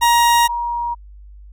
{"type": "tone pair in turn", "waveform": ["40% pulse", "sine"], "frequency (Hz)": [944, 948.8], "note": ["A#5", "A#5"], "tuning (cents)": [22, 30], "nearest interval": "unison", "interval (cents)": 8, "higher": "second", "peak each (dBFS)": [-10, -19], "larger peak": "first", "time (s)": [[0.01, 0.48], [0.48, 0.95]], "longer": "neither", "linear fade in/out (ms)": 20, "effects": ["added 50 Hz sine -37 dBFS peak until 1.52 s"]}